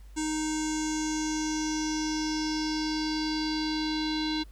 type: tone with low-pass filter sweep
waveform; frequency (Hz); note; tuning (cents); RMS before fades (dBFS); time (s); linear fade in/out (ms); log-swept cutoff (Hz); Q
square; 310; D#4; -6; -30; 0.16-4.44; 20; 7500 to 4000; 5.9
effects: added 50 Hz sine -45 dBFS peak until 4.51 s + pink hiss -63 dBFS RMS until 4.51 s